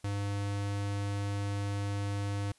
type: tone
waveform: square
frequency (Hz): 100.9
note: G#2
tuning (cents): -49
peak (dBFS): -32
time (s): 0.04-2.52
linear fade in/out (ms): 5
effects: white hiss -66 dBFS RMS until 2.58 s + resampled to 24000 Hz